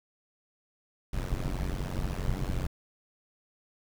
brown noise with amplitude modulation, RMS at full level -27 dBFS, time 1.13-2.67 s, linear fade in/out 5 ms, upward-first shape sine, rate 92.1 Hz, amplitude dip 100%, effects none

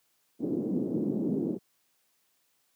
pink band-pass noise, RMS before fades -30 dBFS, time 0.39-1.59 s, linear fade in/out 50 ms, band 200 to 350 Hz, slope 24 dB/octave, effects white hiss -72 dBFS RMS until 2.75 s + high-pass 100 Hz 12 dB/octave

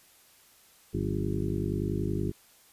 harmonic tone with a mistuned harmonic, 50.6 Hz, G#1, 44 cents flat, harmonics 1 / 2 / 3 / 4 / 5 / 6 / 7 / 8, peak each -37 / -33 / -35 / -36 / -38 / -37 / -35 / -38 dBFS, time 0.93-2.32 s, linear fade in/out 20 ms, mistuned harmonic 4, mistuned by -110 cents, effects white hiss -59 dBFS RMS until 2.72 s + resampled to 32000 Hz

